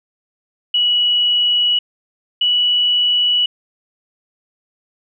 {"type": "tone pair in turn", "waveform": "sine", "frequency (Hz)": [2930, 2944], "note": ["F#7", "F#7"], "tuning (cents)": [-18, -9], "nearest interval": "unison", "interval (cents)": 9, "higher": "second", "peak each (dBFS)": -12, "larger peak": "neither", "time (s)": [[0.74, 1.79], [2.41, 3.46]], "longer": "neither", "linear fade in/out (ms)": 5, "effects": []}